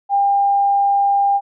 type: tone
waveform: sine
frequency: 800 Hz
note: G5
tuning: 35 cents sharp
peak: -12 dBFS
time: 0.09-1.41 s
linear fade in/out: 50 ms
effects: none